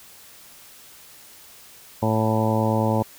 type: harmonic tone with a mistuned harmonic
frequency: 110 Hz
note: A2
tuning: in tune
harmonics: 1 / 2 / 3 / 4 / 5 / 6 / 7 / 8 / 9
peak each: -23 / -24 / -29 / -30 / -26 / -32 / -31 / -28 / -32 dBFS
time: 2.02-3.03 s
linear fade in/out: 10 ms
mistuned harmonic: 9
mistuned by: -20 cents
effects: white hiss -47 dBFS RMS until 3.18 s